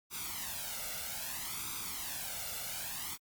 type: noise with flanger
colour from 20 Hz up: white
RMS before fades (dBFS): -40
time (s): 0.1-3.18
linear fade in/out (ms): 50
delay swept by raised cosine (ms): 0.82 to 1.44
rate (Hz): 0.62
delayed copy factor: +0.7
effects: Opus 48 kbps